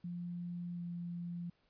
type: tone with pitch glide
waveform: sine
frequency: 174.61 to 173.1 Hz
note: F3 to F3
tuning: 0 to -15 cents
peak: -39 dBFS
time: 0.04-1.5 s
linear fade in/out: 5 ms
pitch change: -15 cents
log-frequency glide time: 0.75-0.8 s
effects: pink hiss -75 dBFS RMS until 1.69 s + resampled to 11025 Hz